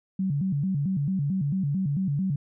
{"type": "tone with vibrato", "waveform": "sine", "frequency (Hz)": 164.81, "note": "E3", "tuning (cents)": 0, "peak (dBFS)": -23, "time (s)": [0.19, 2.36], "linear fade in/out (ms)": 5, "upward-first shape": "square", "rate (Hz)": 4.5, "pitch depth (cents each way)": 250, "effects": []}